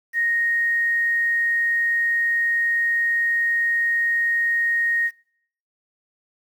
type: tone with quantisation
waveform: sine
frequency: 1864.7 Hz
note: A#6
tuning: in tune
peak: -18 dBFS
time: 0.13-5.11 s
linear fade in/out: 50 ms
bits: 8
effects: noise-tail reverb RT60 0.7 s tail -24 dB re dry